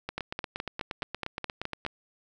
two click trains, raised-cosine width 0.3 ms, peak -17 / -16 dBFS, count 16 / 9, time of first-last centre 0.09-1.851 / 0.18-1.864 s, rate 8.52 / 4.75 Hz, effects none

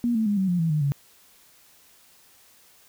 sine tone with pitch steps, 238.6 / 221.3 / 205.3 / 190.47 / 176.69 / 163.91 / 152.06 / 141.06 Hz, A#3 / A3 / G#3 / G3 / F3 / E3 / D#3 / C#3, +41 / +10 / -20 / -50 / +20 / -10 / -39 / +31 cents, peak -20 dBFS, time 0.04-0.92 s, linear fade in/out 0 ms, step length 110 ms, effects white hiss -56 dBFS RMS until 2.88 s

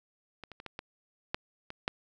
clicks, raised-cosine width 0.3 ms, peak -27 / -30 / -29 / -24 / -22 / -14 / -25 / -13 dBFS, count 8, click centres 0.437 / 0.517 / 0.601 / 0.663 / 0.791 / 1.345 / 1.704 / 1.879 s, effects none

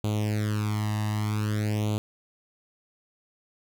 sawtooth tone with flanger, 106 Hz, G#2, 36 cents sharp, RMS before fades -27 dBFS, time 0.04-1.98 s, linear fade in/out 0 ms, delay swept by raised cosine 0.28 to 1.06 ms, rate 0.52 Hz, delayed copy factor +0.9, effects none

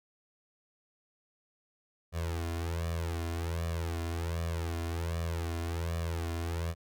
sawtooth tone with flanger, 83.5 Hz, E2, 23 cents sharp, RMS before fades -34 dBFS, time 2.12-6.75 s, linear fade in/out 50 ms, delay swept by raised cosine 1.7 to 2.9 ms, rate 1.3 Hz, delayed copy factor +0.95, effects none

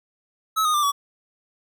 square tone with pitch steps, 1292 / 1237.9 / 1186.1 / 1136.5 Hz, E6 / D#6 / D6 / C#6, -35 / -9 / +17 / +43 cents, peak -19 dBFS, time 0.56-0.92 s, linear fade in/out 20 ms, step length 90 ms, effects none

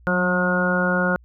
harmonic tone with a mistuned harmonic, 180 Hz, F#3, 47 cents flat, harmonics 1 / 2 / 3 / 4 / 5 / 6 / 7 / 8, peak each -22 / -30 / -24 / -32 / -32 / -32 / -32 / -22 dBFS, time 0.07-1.16 s, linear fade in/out 0 ms, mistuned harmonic 1, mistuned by +26 cents, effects added 60 Hz sine -47 dBFS peak until 1.24 s

